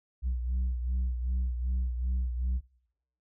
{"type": "beating tone pair", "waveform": "sine", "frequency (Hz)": [62, 64.6], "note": ["B1", "C2"], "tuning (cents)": [7, -21], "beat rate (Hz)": 2.6, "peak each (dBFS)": [-26, -34], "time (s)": [0.22, 2.61], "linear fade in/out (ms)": 50, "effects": ["noise-tail reverb RT60 0.7 s tail -21 dB re dry", "tanh soft clip ceiling -25 dBFS"]}